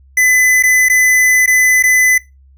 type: tone with dropouts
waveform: square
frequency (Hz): 2011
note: B6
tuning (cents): +31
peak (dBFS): -9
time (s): 0.17-2.18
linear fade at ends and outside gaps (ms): 5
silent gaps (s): 0.626-0.635 / 0.886-0.897 / 1.461-1.475 / 1.826-1.836
effects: noise-tail reverb RT60 0.2 s tail -18 dB re dry + added 67 Hz sine -42 dBFS peak until 2.57 s